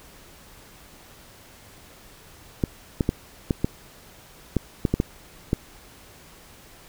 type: clicks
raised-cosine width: 3 ms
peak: -7 dBFS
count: 10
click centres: 2.638 / 3.008 / 3.091 / 3.508 / 3.645 / 4.567 / 4.852 / 4.94 / 5.001 / 5.531 s
effects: pink hiss -49 dBFS RMS until 6.88 s